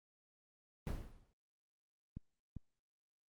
brown noise with exponential decay, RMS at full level -36 dBFS, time 0.87-1.33 s, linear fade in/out 0 ms, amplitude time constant 100 ms
clicks, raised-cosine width 5 ms, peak -33 dBFS, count 2, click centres 2.17 / 2.567 s
effects Opus 24 kbps

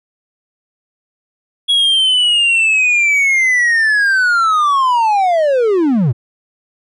triangle linear sweep, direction down, 3350 to 103.83 Hz, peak -8 dBFS, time 1.68-6.13 s, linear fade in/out 20 ms, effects resampled to 24000 Hz

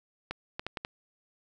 clicks, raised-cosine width 0.3 ms, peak -18 dBFS, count 5, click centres 0.31 / 0.595 / 0.666 / 0.772 / 0.849 s, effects none

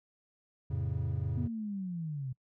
triangle chord, F augmented, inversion none, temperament equal with one note detuned, 87.31 / 110 / 136.76 Hz, F2 / A2 / C#3, 0 / 0 / -23 cents, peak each -33 dBFS, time 0.7-1.48 s, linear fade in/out 10 ms
sine linear sweep, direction down, 246.9 to 124.3 Hz, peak -34 dBFS, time 1.37-2.33 s, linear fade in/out 10 ms
effects noise-tail reverb RT60 0.1 s tail -24 dB re dry + tanh soft clip ceiling -20 dBFS

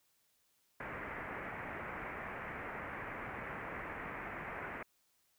white low-pass noise, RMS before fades -44 dBFS, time 0.8-4.83 s, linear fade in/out 5 ms, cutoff 2200 Hz, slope 48 dB/octave, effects white hiss -75 dBFS RMS until 5.38 s

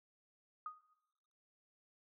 sine tone with exponential decay, 1242 Hz, D#6, 3 cents flat, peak -38 dBFS, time 0.66-0.81 s, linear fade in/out 2 ms, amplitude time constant 31 ms, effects noise-tail reverb RT60 1.0 s tail -18 dB re dry

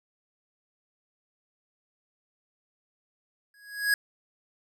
square tone with exponential growth, 1661.2 Hz, G#6, in tune, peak -19 dBFS, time 3.54-3.94 s, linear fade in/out 2 ms, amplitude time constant 85 ms, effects none

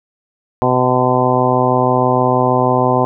harmonic tone with a mistuned harmonic, 126.3 Hz, B2, 39 cents sharp, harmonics 1 / 2 / 3 / 4 / 5 / 6 / 7 / 8, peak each -19 / -19 / -19 / -19 / -19 / -19 / -19 / -19 dBFS, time 0.62-3.05 s, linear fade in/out 0 ms, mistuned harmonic 8, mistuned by +19 cents, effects none

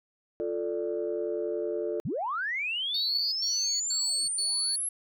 sine chord, D minor, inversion first, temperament equal, 349.2 / 440 / 587.3 Hz, F4 / A4 / D5, 0 / 0 / 0 cents, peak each -32 / -31 / -34 dBFS, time 0.4-2 s, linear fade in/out 0 ms
sine linear sweep, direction up, 98 to 11175 Hz, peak -28 dBFS, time 2.05-4.89 s, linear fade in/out 5 ms
sine tone bursts, 4435 Hz, C#8, in tune, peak -27 dBFS, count 4, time 2.94-4.76 s, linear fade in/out 5 ms, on 380 ms, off 100 ms
effects tanh soft clip ceiling -20 dBFS

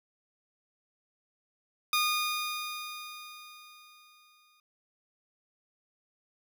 15% pulse tone with exponential decay, 1224 Hz, D#6, 29 cents flat, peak -18 dBFS, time 1.93-4.6 s, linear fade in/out 2 ms, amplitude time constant 580 ms, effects none

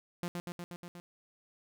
sawtooth tone with echo, 174.61 Hz, F3, in tune, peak -30 dBFS, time 0.23-0.28 s, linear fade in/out 0 ms, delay 120 ms, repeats 6, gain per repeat -2 dB, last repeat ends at 1 s, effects none

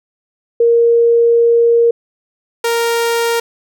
sine / sawtooth tone pair in turn, 467.6 / 465.7 Hz, A#4 / A#4, +5 / -2 cents, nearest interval unison, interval 7 cents, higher first, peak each -7 / -9 dBFS, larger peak first, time 0.6-1.91 / 2.64-3.4 s, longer first, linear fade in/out 5 ms, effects none

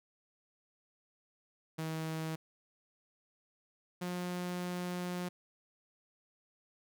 sawtooth tone pair in turn, 159.7 / 178.55 Hz, D#3 / F3, +45 / +39 cents, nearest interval major second, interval 194 cents, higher second, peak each -32 / -32 dBFS, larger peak neither, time 1.78-2.36 / 4.01-5.29 s, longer second, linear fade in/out 10 ms, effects none

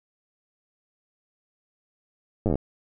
slowing click train, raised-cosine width 2 ms, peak -11 dBFS, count 9, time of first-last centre 2.46-2.556 s, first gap 9 ms, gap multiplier 1.08, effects none

